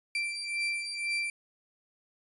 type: beating tone pair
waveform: 35% pulse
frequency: 2349 / 2351 Hz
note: D7 / D7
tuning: 0 / +1 cents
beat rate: 2 Hz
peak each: -33 / -31 dBFS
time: 0.15-1.3 s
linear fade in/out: 2 ms
effects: resampled to 24000 Hz